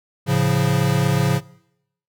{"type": "chord", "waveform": "square", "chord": "A augmented", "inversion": "none", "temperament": "equal", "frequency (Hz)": [110, 138.59, 174.61], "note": ["A2", "C#3", "E#3"], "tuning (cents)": [0, 0, 0], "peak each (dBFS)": [-23, -19, -22], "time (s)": [0.26, 1.41], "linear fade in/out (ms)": 50, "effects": ["noise-tail reverb RT60 0.8 s tail -22 dB re dry"]}